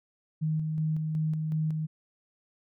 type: tone with tremolo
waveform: sine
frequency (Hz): 156.4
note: D#3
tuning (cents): +9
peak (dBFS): -25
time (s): 0.41-1.87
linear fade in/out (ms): 20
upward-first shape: square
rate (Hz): 2.7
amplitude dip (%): 30
effects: none